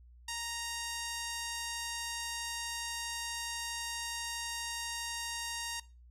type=tone with low-pass filter; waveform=5% pulse; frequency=932.3 Hz; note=A#5; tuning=in tune; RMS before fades=-39 dBFS; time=0.28-5.8 s; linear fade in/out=5 ms; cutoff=10000 Hz; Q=0.61; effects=noise-tail reverb RT60 0.3 s tail -19 dB re dry + added 60 Hz sine -54 dBFS peak until 6.1 s